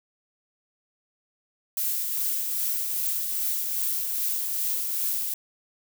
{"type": "noise with tremolo", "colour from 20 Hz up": "violet", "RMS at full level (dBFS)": -26, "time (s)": [1.77, 5.34], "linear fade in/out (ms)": 2, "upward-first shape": "triangle", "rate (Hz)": 2.5, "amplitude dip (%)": 35, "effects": []}